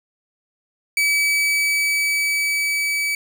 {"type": "tone with level ramp", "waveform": "40% pulse", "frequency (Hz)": 2290, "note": "D7", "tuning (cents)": -44, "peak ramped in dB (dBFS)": [-15, -19], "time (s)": [0.97, 3.15], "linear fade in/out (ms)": 2, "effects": []}